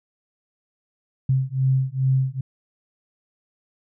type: beating tone pair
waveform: sine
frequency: 131 / 133.4 Hz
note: C3 / C3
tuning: +2 / +34 cents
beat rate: 2.4 Hz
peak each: -21 dBFS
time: 1.29-2.41 s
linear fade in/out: 5 ms
effects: none